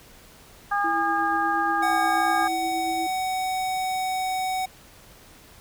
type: harmonic tone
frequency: 406.3 Hz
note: G#4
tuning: 38 cents flat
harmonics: 2 / 3 / 4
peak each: -24 / -26 / -27 dBFS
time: 0.71-2.48 s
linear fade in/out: 10 ms
type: tone with tremolo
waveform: sine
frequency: 329.6 Hz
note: E4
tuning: in tune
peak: -28 dBFS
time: 0.84-3.07 s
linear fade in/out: 5 ms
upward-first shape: triangle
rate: 8.4 Hz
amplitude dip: 45%
type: tone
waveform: square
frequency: 750 Hz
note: F#5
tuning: 23 cents sharp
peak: -25 dBFS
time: 1.82-4.66 s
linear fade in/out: 10 ms
effects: pink hiss -50 dBFS RMS until 5.6 s